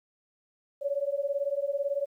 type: beating tone pair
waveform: sine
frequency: 554.4 / 572.4 Hz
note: C#5 / D5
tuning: 0 / -45 cents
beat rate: 18 Hz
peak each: -30 dBFS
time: 0.81-2.06 s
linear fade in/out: 20 ms
effects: 11-bit